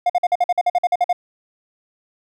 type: tone bursts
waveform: triangle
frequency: 712 Hz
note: F5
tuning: 33 cents sharp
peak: -11 dBFS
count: 13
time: 0.06-1.129 s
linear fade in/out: 5 ms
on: 37 ms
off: 49 ms
effects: none